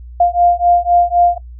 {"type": "beating tone pair", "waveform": "sine", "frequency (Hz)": [698.5, 702.4], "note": ["F5", "F5"], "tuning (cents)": [0, 10], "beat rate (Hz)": 3.9, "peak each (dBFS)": -12, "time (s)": [0.2, 1.38], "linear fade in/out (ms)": 5, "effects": ["noise-tail reverb RT60 0.1 s tail -22 dB re dry", "added 60 Hz sine -30 dBFS peak until 1.59 s"]}